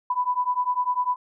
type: beating tone pair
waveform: sine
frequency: 987.8 / 997.8 Hz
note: B5 / B5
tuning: 0 / +17 cents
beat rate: 10 Hz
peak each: -25 / -24 dBFS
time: 0.1-1.16 s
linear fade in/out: 5 ms
effects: none